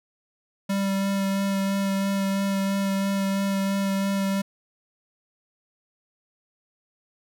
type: tone with vibrato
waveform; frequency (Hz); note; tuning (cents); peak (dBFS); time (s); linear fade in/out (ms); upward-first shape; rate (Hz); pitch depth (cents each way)
square; 196; G3; 0; -23; 0.69-4.42; 10; sine; 3; 12
effects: none